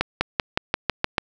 accelerating click train, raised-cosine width 0.3 ms, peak -3 dBFS, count 8, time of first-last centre 0.01-1.182 s, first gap 200 ms, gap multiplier 0.94, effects none

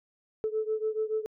sine beating tone pair, 432.9 / 439.9 Hz, A4 / A4, -28 / 0 cents, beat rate 7 Hz, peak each -29 / -31 dBFS, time 0.44-1.26 s, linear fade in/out 0 ms, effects tanh soft clip ceiling -20 dBFS

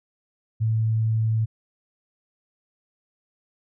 sine tone, 111.1 Hz, A2, 17 cents sharp, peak -19 dBFS, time 0.6-1.46 s, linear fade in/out 20 ms, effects none

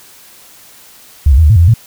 sine tone with pitch steps, 72.9 / 63.6 / 81 / 74.3 / 110 / 84.5 / 85.5 / 113.6 Hz, D2 / C2 / E2 / D2 / A2 / E2 / F2 / A#2, -12 / -48 / -30 / +21 / 0 / +43 / -36 / -44 cents, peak -3 dBFS, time 1.26-1.74 s, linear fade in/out 5 ms, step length 60 ms, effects white hiss -40 dBFS RMS until 1.86 s

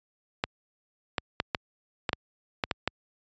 clicks, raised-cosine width 0.3 ms, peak -9 dBFS, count 9, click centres 0.439 / 1.182 / 1.401 / 1.548 / 2.092 / 2.131 / 2.638 / 2.712 / 2.876 s, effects high-pass 60 Hz 12 dB/octave + resampled to 16000 Hz

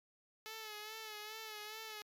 5% pulse tone with vibrato, 431.4 Hz, A4, 34 cents flat, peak -34 dBFS, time 0.46-2.02 s, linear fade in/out 0 ms, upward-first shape sine, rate 2.4 Hz, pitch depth 49 cents each way, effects MP3 96 kbps

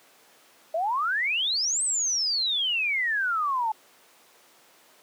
sine exponential two-way sweep, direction up then down, 622.3 to 8430 to 853 Hz, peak -23 dBFS, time 0.74-3.72 s, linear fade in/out 5 ms, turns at 1.83 s, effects pink hiss -56 dBFS RMS until 5.02 s + high-pass 400 Hz 12 dB/octave

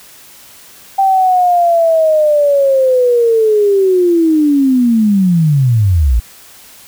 sine linear sweep, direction down, 784 to 52.1 Hz, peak -7 dBFS, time 0.98-6.2 s, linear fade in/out 10 ms, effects white hiss -39 dBFS RMS until 6.87 s

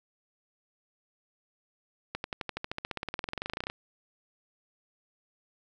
accelerating click train, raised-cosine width 0.3 ms, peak -17 dBFS, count 29, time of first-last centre 2.15-3.7 s, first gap 91 ms, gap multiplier 0.96, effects none

